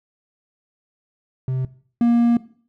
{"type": "tone pair in turn", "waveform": "triangle", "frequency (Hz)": [129.9, 236], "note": ["C3", "A#3"], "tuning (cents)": [-12, 22], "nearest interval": "minor seventh", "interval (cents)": 1034, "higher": "second", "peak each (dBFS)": [-18, -11], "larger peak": "second", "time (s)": [[1.48, 1.65], [2.01, 2.37]], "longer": "second", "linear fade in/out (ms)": 2, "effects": ["noise-tail reverb RT60 0.5 s tail -18 dB re dry"]}